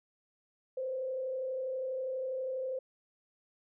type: tone with frequency modulation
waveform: sine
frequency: 520 Hz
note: C5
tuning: 11 cents flat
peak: -33 dBFS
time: 0.77-2.79 s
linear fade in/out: 5 ms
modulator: 32.3 Hz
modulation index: 0.43
effects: none